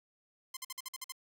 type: tone bursts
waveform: 5% pulse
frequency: 1041 Hz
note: C6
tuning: 9 cents flat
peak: -27 dBFS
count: 8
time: 0.54-1.122 s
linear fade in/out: 5 ms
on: 29 ms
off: 50 ms
effects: none